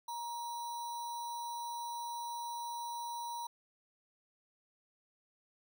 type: tone with sample-and-hold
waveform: sine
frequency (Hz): 943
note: A#5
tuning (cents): +20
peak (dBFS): -38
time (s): 0.08-3.47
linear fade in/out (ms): 5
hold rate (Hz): 4900
effects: none